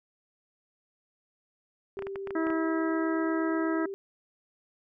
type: tone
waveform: sine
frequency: 392 Hz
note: G4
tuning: in tune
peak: -34 dBFS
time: 1.97-3.94 s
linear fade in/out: 0 ms
type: clicks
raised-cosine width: 0.5 ms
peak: -24 dBFS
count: 8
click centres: 1.991 / 2.023 / 2.069 / 2.158 / 2.273 / 2.307 / 2.469 / 2.503 s
type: harmonic tone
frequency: 323.7 Hz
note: E4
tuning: 31 cents flat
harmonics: 1 / 2 / 3 / 4 / 5 / 6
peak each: -27 / -36 / -40 / -37 / -39 / -43 dBFS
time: 2.35-3.86 s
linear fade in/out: 5 ms
effects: none